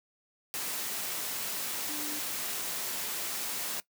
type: tone in noise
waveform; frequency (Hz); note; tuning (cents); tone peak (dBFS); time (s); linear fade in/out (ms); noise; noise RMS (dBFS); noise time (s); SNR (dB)
sine; 298.4; D4; +28; -41; 1.89-2.19; 0; white; -35; 0.54-3.8; -9
effects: noise-tail reverb RT60 0.1 s tail -19 dB re dry + high-pass 150 Hz 12 dB/octave